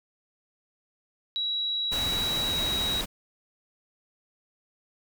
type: tone with pitch glide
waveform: sine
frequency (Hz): 3887 to 3838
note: B7 to A#7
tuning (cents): -28 to +50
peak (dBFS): -26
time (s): 1.36-3.01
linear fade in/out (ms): 0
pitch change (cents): -22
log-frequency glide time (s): 2.45-2.53
type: noise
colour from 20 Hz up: pink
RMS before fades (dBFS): -33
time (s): 1.91-3.06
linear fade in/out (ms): 20
effects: none